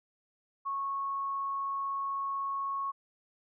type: tone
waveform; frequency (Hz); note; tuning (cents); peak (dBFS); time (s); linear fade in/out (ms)
sine; 1101; C#6; -12; -31; 0.65-2.92; 20
effects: none